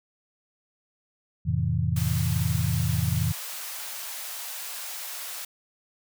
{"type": "chord", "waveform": "sine", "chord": "F major seventh", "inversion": "none", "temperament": "equal with one note detuned", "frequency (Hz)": [87.31, 110, 130.81, 162.54], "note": ["F2", "A2", "C3", "E3"], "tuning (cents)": [0, 0, 0, -24], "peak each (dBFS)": -28, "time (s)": [1.45, 3.33], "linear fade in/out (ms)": 20}
{"type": "high-pass noise", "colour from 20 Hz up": "white", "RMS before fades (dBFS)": -36, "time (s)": [1.96, 5.45], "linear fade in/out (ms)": 5, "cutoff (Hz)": 590, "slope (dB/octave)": 24}
{"effects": []}